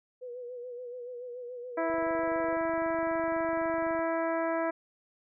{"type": "tone with vibrato", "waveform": "sine", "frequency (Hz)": 491.3, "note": "B4", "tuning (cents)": -9, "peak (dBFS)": -38, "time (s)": [0.21, 2.57], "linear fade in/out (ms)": 20, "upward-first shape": "sine", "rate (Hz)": 7, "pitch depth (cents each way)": 50}
{"type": "harmonic tone", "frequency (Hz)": 328.8, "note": "E4", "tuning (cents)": -4, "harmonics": [1, 2, 3, 4, 5, 6, 7], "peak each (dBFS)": [-33, -30, -36, -39, -40, -44, -48], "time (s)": [1.77, 4.71], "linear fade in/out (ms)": 10}
{"type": "click train", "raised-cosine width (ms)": 3, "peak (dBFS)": -38, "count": 51, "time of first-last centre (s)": [1.9, 3.992], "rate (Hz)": 23.9}
{"effects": []}